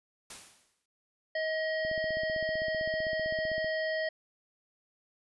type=noise with exponential decay; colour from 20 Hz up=white; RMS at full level=-42 dBFS; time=0.3-0.86 s; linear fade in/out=5 ms; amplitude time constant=120 ms
type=harmonic tone; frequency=633 Hz; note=D#5; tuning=30 cents sharp; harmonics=1 / 3 / 5 / 7 / 8; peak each=-31 / -34 / -46 / -47 / -48 dBFS; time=1.35-4.09 s; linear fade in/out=5 ms
type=click train; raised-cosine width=3 ms; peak=-32 dBFS; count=29; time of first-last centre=1.85-3.645 s; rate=15.6 Hz
effects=resampled to 24000 Hz